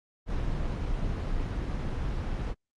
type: noise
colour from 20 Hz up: brown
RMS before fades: -30 dBFS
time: 0.26-2.55 s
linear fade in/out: 50 ms
effects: low-pass 5000 Hz 12 dB/octave + Opus 24 kbps